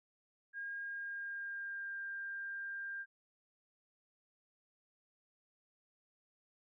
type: tone with pitch glide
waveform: sine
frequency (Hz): 1622 to 1595.1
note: G#6 to G6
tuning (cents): -41 to +30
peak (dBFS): -40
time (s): 0.53-3.06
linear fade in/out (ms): 50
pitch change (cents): -29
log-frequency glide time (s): 0.81-1.99
effects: none